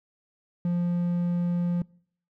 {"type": "tone", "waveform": "triangle", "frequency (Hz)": 174.61, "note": "F3", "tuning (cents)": 0, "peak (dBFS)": -21, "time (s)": [0.65, 1.82], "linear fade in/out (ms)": 2, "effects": ["noise-tail reverb RT60 0.6 s tail -25 dB re dry"]}